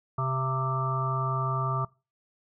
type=harmonic tone with a mistuned harmonic; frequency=130.81 Hz; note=C3; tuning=in tune; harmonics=1 / 3 / 5 / 7 / 9 / 10; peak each=-28 / -40 / -37 / -37 / -30 / -40 dBFS; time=0.18-1.85 s; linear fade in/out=5 ms; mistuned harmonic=5; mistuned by=+35 cents; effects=noise-tail reverb RT60 0.3 s tail -23 dB re dry